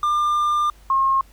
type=tone pair in turn; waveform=triangle / sine; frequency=1198 / 1075 Hz; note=D6 / C6; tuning=+34 / +47 cents; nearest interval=major second; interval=187 cents; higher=first; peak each=-15 dBFS; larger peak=neither; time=0.03-0.7 / 0.9-1.21 s; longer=first; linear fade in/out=2 ms; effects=added 50 Hz sine -46 dBFS peak until 1.32 s + pink hiss -54 dBFS RMS until 1.32 s